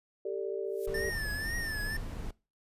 sine chord, G suspended second, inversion none, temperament equal with one note detuned, 392 / 447.2 / 587.3 Hz, G4 / A4 / D5, 0 / +28 / 0 cents, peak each -35 / -36 / -40 dBFS, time 0.25-1.1 s, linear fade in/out 5 ms
violet noise with exponential growth, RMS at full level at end -43 dBFS, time 0.64-0.86 s, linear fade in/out 2 ms, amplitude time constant 46 ms
brown noise, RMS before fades -38 dBFS, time 0.87-2.31 s, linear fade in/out 5 ms
square tone with vibrato, 1778 Hz, A6, 18 cents sharp, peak -35 dBFS, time 0.94-1.97 s, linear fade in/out 5 ms, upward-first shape triangle, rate 2 Hz, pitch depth 110 cents each way
effects noise-tail reverb RT60 0.3 s tail -22 dB re dry + resampled to 32000 Hz

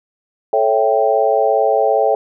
sine chord, A dominant seventh, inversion none, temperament equal with one note detuned, 437 / 554.4 / 659.3 / 784 Hz, A4 / C#5 / E5 / G5, -12 / 0 / 0 / 0 cents, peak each -17 dBFS, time 0.53-2.15 s, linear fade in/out 2 ms, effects none

